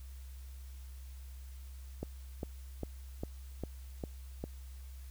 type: click train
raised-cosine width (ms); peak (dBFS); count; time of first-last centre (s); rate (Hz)
2; -24; 7; 2.03-4.44; 2.49
effects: added 65 Hz sine -45 dBFS peak until 5.1 s + white hiss -62 dBFS RMS until 5.1 s